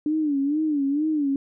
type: tone with vibrato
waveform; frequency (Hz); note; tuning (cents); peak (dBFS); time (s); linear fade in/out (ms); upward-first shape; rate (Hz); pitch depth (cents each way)
sine; 293.7; D4; 0; -20; 0.06-1.36; 2; sine; 2.2; 120
effects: none